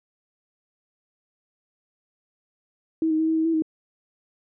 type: tone with pitch steps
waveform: sine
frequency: 321.6 / 313.6 / 319.3 / 321.1 / 319.4 / 328.1 / 315.9 Hz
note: E4 / D#4 / D#4 / E4 / D#4 / E4 / D#4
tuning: -43 / +14 / +45 / -45 / +45 / -8 / +26 cents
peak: -19 dBFS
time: 3.02-3.622 s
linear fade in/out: 2 ms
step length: 86 ms
effects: none